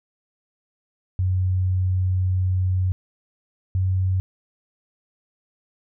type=tone pair in turn; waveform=sine; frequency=92.5 / 93.52 Hz; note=F#2 / F#2; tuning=0 / +19 cents; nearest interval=unison; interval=19 cents; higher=second; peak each=-18 dBFS; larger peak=neither; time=1.19-2.92 / 3.75-4.2 s; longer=first; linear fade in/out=0 ms; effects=none